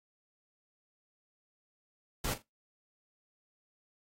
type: noise with echo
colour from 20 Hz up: pink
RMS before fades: -34 dBFS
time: 2.24-2.34 s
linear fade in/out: 5 ms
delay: 41 ms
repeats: 2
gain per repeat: -14 dB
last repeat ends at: 2.422 s
effects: noise-tail reverb RT60 0.2 s tail -22 dB re dry + AAC 48 kbps